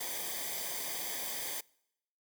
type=noise with comb filter; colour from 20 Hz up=white; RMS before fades=-38 dBFS; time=0-1.61 s; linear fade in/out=10 ms; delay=0.73 ms; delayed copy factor=-0.75; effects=noise-tail reverb RT60 0.8 s tail -25 dB re dry